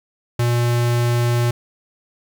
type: tone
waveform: square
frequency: 119.8 Hz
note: A#2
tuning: 48 cents sharp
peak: -16 dBFS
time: 0.39-1.51 s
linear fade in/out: 5 ms
effects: 9-bit